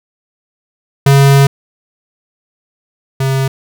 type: tone pair in turn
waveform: square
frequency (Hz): 138.59 / 134.18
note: C#3 / C3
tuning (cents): 0 / +44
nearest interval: minor second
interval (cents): 56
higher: first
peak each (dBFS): -5 / -12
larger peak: first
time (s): 1.06-1.47 / 3.2-3.48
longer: first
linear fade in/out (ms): 5
effects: none